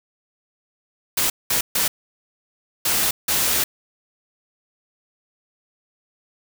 white noise bursts at uneven times, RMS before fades -20 dBFS, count 5, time 1.17-1.3 / 1.5-1.61 / 1.75-1.88 / 2.85-3.11 / 3.28-3.64 s, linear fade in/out 5 ms, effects none

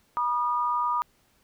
sine tone pair together, 969.1 / 1221 Hz, B5 / D#6, -33 / -33 cents, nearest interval major third, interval 400 cents, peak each -26 dBFS, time 0.17-1.02 s, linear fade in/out 0 ms, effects pink hiss -65 dBFS RMS until 1.43 s

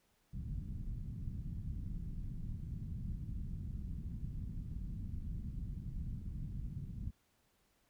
pink low-pass noise, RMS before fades -42 dBFS, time 0.33-7.11 s, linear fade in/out 10 ms, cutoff 190 Hz, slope 24 dB/octave, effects pink hiss -75 dBFS RMS until 7.89 s

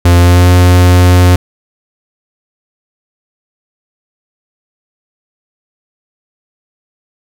45% pulse tone with pitch glide, 87.31 to 89.51 Hz, F2 to F2, 0 to +43 cents, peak -3 dBFS, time 0.05-1.36 s, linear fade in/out 5 ms, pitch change +43 cents, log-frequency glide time 0.17-0.48 s, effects none

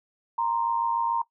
sine tone pair together, 932.3 / 1039.2 Hz, A#5 / C6, 0 / -12 cents, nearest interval major second, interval 188 cents, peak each -24 / -30 dBFS, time 0.38-1.22 s, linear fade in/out 5 ms, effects noise-tail reverb RT60 0.1 s tail -18 dB re dry

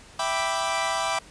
sawtooth chord, E minor seventh, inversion none, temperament equal, 659.3 / 784 / 987.8 / 1174.7 Hz, E5 / G5 / B5 / D6, 0 / 0 / 0 / 0 cents, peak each -26 dBFS, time 0.19-1.19 s, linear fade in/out 5 ms, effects pink hiss -49 dBFS RMS until 1.3 s + resampled to 22050 Hz

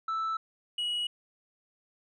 sine tone pair in turn, 1318.5 / 2912 Hz, E6 / F#7, 0 / -28 cents, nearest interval octave + major second, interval 1372 cents, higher second, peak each -26 dBFS, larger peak neither, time 0.08-0.37 / 0.78-1.07 s, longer neither, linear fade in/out 5 ms, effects tanh soft clip ceiling -28 dBFS

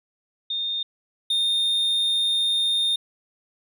sine / triangle tone pair in turn, 3652 / 3652 Hz, A#7 / A#7, -36 / -36 cents, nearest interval unison, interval 0 cents, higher neither, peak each -24 / -18 dBFS, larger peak second, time 0.5-0.83 / 1.3-2.96 s, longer second, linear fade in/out 5 ms, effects none

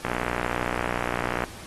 click train, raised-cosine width 0.5 ms, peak -11 dBFS, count 85, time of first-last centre 0.05-1.438 s, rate 60.5 Hz, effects pink hiss -43 dBFS RMS until 1.66 s + AAC 32 kbps

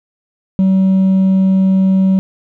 triangle tone with hard clipping, 190.4 Hz, F#3, 50 cents sharp, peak -7 dBFS, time 0.59-2.19 s, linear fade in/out 0 ms, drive 1 dB, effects none

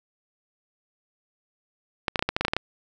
clicks, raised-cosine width 0.3 ms, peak -7 dBFS, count 11, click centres 2.082 / 2.158 / 2.193 / 2.225 / 2.29 / 2.365 / 2.41 / 2.45 / 2.482 / 2.535 / 2.566 s, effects 8-bit

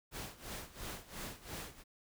pink noise with tremolo, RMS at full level -43 dBFS, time 0.11-1.84 s, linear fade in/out 50 ms, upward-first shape sine, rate 2.9 Hz, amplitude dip 85%, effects none

